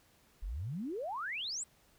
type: exponential sweep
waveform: sine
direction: up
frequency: 38.89 to 8290 Hz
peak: -36 dBFS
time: 0.42-1.64 s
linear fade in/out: 10 ms
effects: pink hiss -67 dBFS RMS until 1.98 s